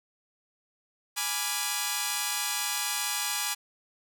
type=chord; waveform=5% pulse; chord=G# diminished seventh; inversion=none; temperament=equal; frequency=830.6 / 987.8 / 1174.7 / 1396.9 Hz; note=G#5 / B5 / D6 / F6; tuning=0 / 0 / 0 / 0 cents; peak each=-20 / -22 / -22 / -26 dBFS; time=1.16-3.55 s; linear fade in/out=20 ms; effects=none